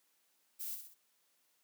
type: noise with echo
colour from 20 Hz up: violet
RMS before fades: -42 dBFS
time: 0.59-0.76 s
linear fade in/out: 20 ms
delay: 63 ms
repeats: 3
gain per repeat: -6 dB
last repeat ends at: 0.949 s
effects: white hiss -75 dBFS RMS until 1.63 s + high-pass 200 Hz 12 dB/octave